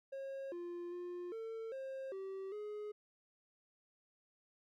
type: tone with pitch steps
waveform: triangle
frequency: 542 / 348.6 / 353.8 / 449.4 / 533 / 385.4 / 419.6 Hz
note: C#5 / F4 / F4 / A4 / C5 / G4 / G#4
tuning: -39 / -3 / +23 / +37 / +32 / -29 / +18 cents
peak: -40 dBFS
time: 0.12-2.92 s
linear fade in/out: 10 ms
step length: 400 ms
effects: none